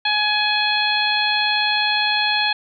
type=harmonic tone; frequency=841 Hz; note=G#5; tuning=22 cents sharp; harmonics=1 / 2 / 3 / 4 / 5; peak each=-23 / -23 / -23 / -23 / -23 dBFS; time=0.05-2.53 s; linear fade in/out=5 ms; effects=none